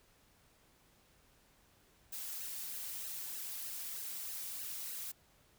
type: noise with flanger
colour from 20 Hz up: blue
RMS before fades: -43 dBFS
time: 2.12-5.12 s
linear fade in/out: 10 ms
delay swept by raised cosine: 0.85 to 4.05 ms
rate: 3.2 Hz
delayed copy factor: -0.75
effects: pink hiss -68 dBFS RMS until 5.58 s